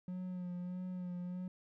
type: tone with vibrato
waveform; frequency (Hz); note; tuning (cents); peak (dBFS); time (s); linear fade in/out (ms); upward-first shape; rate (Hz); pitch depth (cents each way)
triangle; 180.4; F#3; -44; -37; 0.08-1.48; 2; sine; 1.6; 29
effects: none